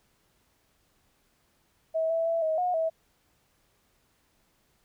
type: tone with pitch steps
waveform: sine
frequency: 645 / 658 / 664 / 634 / 722 / 648 Hz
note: E5 / E5 / E5 / D#5 / F#5 / E5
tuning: -38 / -3 / +12 / +32 / -43 / -30 cents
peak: -24 dBFS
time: 1.94-2.9 s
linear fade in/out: 20 ms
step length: 160 ms
effects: pink hiss -69 dBFS RMS until 4.84 s